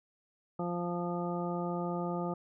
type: harmonic tone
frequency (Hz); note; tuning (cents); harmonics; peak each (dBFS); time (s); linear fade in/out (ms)
174.61; F3; 0; 1 / 2 / 3 / 4 / 5 / 7; -35 / -38 / -40 / -41 / -42 / -43; 0.59-2.34; 5
effects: none